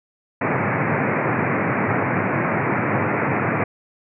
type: band-pass noise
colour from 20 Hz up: pink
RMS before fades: -21 dBFS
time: 0.41-3.64 s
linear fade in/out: 5 ms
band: 100 to 2400 Hz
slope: 96 dB/octave
effects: none